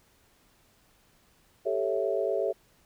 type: chord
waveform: sine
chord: A dominant seventh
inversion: third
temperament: equal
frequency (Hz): 392 / 440 / 554.4 / 659.3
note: G4 / A4 / C#5 / E5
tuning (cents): 0 / 0 / 0 / 0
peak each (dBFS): -31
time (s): 1.65-2.53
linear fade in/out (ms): 20
effects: pink hiss -64 dBFS RMS until 2.85 s